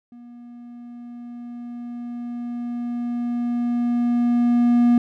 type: tone with level ramp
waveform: triangle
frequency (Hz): 240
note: B3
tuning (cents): -49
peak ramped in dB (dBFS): -38 to -10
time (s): 0.12-4.98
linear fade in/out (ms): 2
effects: none